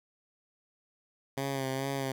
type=tone with vibrato; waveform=10% pulse; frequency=135.1 Hz; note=C#3; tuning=44 cents flat; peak=-23 dBFS; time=1.37-2.12 s; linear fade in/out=5 ms; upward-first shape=sine; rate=2.3 Hz; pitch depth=39 cents each way; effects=none